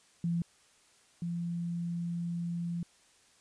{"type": "tone pair in turn", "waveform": "sine", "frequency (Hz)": [170, 171.28], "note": ["F3", "F3"], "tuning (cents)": [-46, -33], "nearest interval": "unison", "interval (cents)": 13, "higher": "second", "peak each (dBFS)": [-28, -32], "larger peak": "first", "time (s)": [[0.24, 0.42], [1.22, 2.83]], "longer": "second", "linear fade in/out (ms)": 2, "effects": ["white hiss -64 dBFS RMS until 3.4 s", "resampled to 22050 Hz"]}